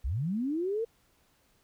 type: linear sweep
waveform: sine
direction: up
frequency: 49.1 to 470 Hz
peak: -28 dBFS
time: 0.04-0.85 s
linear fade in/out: 10 ms
effects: pink hiss -68 dBFS RMS until 1.63 s